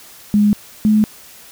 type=tone pair in turn; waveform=sine; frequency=207.7 / 213.8 Hz; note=G#3 / A3; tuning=0 / -49 cents; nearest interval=minor second; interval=51 cents; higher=second; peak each=-9 dBFS; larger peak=neither; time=0.34-0.53 / 0.85-1.04 s; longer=neither; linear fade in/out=0 ms; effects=white hiss -41 dBFS RMS until 1.51 s